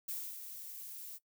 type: noise with ADSR envelope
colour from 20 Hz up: violet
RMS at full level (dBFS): -39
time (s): 0.08-1.19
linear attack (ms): 8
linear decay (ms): 270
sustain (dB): -8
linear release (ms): 36
effects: noise-tail reverb RT60 0.1 s tail -18 dB re dry